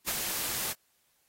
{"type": "noise with ADSR envelope", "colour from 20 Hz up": "white", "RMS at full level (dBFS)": -30, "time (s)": [0.06, 0.74], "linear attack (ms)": 25, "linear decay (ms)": 39, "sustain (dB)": -3, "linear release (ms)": 28, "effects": ["white hiss -71 dBFS RMS until 1.28 s", "AAC 48 kbps"]}